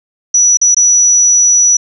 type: tone with dropouts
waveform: sine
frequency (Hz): 5890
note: F#8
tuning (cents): -9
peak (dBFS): -5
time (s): 0.34-1.77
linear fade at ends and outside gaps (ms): 5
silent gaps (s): 0.572-0.614 / 0.746-0.766
effects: none